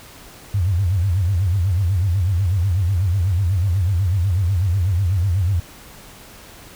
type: tone with vibrato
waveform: sine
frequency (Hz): 92.5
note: F#2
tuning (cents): 0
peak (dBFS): -15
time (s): 0.54-5.6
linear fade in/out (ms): 5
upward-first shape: sine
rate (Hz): 8.1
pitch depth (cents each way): 180
effects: pink hiss -42 dBFS RMS until 6.75 s